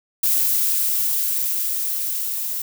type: noise with level ramp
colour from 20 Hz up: violet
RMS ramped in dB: -18 to -26 dBFS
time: 0.23-2.62 s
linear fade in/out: 5 ms
effects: none

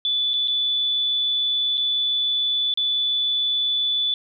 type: tone with dropouts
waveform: sine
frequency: 3473 Hz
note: A7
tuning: 23 cents flat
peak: -19 dBFS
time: 0.05-4.14 s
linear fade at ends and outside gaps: 1 ms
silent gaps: 0.335-0.339 / 0.475-0.481 / 1.773-1.778 / 2.739-2.774 s
effects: none

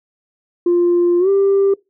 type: tone with pitch glide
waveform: sine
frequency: 349.2 to 394.2 Hz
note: F4 to G4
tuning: 0 to +10 cents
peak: -9 dBFS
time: 0.66-1.74 s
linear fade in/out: 5 ms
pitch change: +210 cents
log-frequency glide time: 1.19-1.29 s
effects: noise-tail reverb RT60 0.2 s tail -23 dB re dry + tanh soft clip ceiling -8 dBFS

